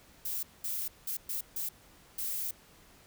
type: noise bursts at uneven times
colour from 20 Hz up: violet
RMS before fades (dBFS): -35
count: 6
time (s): 0.25-0.43 / 0.64-0.88 / 1.07-1.17 / 1.29-1.41 / 1.56-1.69 / 2.18-2.51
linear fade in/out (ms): 5
effects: pink hiss -59 dBFS RMS until 3.06 s